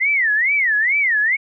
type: tone with vibrato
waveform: sine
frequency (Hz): 1975.5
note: B6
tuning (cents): 0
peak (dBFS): -14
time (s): 0-1.37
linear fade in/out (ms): 20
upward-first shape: sine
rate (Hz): 2.3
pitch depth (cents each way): 280
effects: none